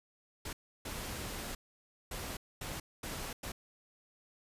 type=noise bursts at uneven times; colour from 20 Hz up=pink; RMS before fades=-41 dBFS; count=6; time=0.45-0.53 / 0.85-1.55 / 2.11-2.37 / 2.61-2.8 / 3.03-3.33 / 3.43-3.52 s; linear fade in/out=5 ms; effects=resampled to 32000 Hz